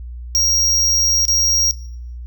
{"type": "tone with dropouts", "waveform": "square", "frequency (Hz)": 5630, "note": "F8", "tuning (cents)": 13, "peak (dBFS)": -13, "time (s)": [0.35, 1.71], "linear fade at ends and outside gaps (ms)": 0, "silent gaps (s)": [1.253, 1.282], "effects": ["noise-tail reverb RT60 0.6 s tail -17 dB re dry", "added 60 Hz sine -28 dBFS peak until 2.26 s"]}